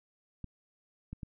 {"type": "clicks", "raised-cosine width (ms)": 5, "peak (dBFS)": -28, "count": 3, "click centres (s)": [0.443, 1.13, 1.232], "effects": []}